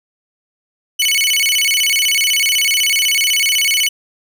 sawtooth tone with vibrato, 2570 Hz, E7, 45 cents flat, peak -9 dBFS, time 0.99-3.89 s, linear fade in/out 10 ms, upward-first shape square, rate 16 Hz, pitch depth 260 cents each way, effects none

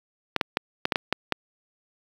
clicks, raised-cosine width 0.3 ms, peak -5 dBFS, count 8, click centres 0.363 / 0.412 / 0.571 / 0.854 / 0.922 / 0.958 / 1.126 / 1.323 s, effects high-pass 150 Hz 12 dB/octave + 7-bit

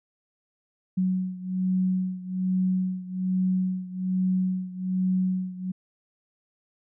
sine beating tone pair, 185 / 186.2 Hz, F#3 / F#3, 0 / +11 cents, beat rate 1.2 Hz, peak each -25 / -28 dBFS, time 0.97-5.72 s, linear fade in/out 10 ms, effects none

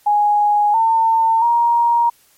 sine tone with pitch steps, 830 / 902 / 941 Hz, G#5 / A5 / A#5, -1 / +43 / +16 cents, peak -11 dBFS, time 0.06-2.1 s, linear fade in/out 10 ms, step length 680 ms, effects white hiss -54 dBFS RMS until 2.37 s + MP3 64 kbps

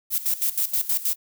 violet noise with tremolo, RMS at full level -22 dBFS, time 0.1-1.16 s, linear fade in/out 50 ms, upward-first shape square, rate 6.3 Hz, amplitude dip 80%, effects none

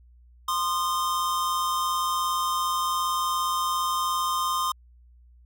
square tone pair together, 1046.5 / 1223.8 Hz, C6 / D#6, 0 / -29 cents, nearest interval minor third, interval 271 cents, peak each -27 / -28 dBFS, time 0.48-4.72 s, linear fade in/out 5 ms, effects added 60 Hz sine -51 dBFS peak until 5.45 s

